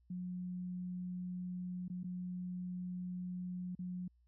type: tone with dropouts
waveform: sine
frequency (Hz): 180.5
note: F#3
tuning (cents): -43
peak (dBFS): -39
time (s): 0.1-4.08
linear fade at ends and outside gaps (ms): 5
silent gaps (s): 1.882-1.899 / 2.033-2.042 / 3.752-3.79
effects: added 60 Hz sine -67 dBFS peak until 4.27 s